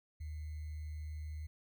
sine tone with sample-and-hold, 76.6 Hz, D#2, 27 cents flat, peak -40 dBFS, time 0.2-1.47 s, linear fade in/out 10 ms, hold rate 2100 Hz, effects none

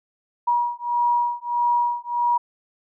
sine beating tone pair, 958 / 959.6 Hz, A#5 / A#5, +47 / +50 cents, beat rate 1.6 Hz, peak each -22 dBFS, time 0.47-2.38 s, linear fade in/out 10 ms, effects none

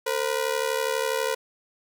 sawtooth ring-modulated tone, 487.5 Hz, B4, 23 cents flat, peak -17 dBFS, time 0.06-1.35 s, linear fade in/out 10 ms, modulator 36.1 Hz, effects none

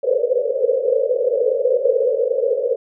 white band-pass noise, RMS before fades -18 dBFS, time 0.03-2.76 s, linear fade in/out 10 ms, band 460 to 540 Hz, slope 96 dB/octave, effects none

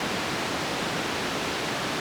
pink band-pass noise, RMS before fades -29 dBFS, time 0-2 s, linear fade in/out 2 ms, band 180 to 4700 Hz, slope 12 dB/octave, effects none

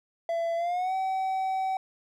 triangle tone with pitch glide, 671 to 761.9 Hz, E5 to G5, +31 to -49 cents, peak -24 dBFS, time 0.29-1.77 s, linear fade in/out 2 ms, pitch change +220 cents, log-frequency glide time 0.56-0.94 s, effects none

